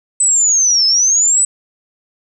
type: linear two-way sweep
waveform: sine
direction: down then up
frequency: 8100 to 5160 to 8100 Hz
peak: -9 dBFS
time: 0.2-1.45 s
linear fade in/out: 5 ms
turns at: 0.86 s
effects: none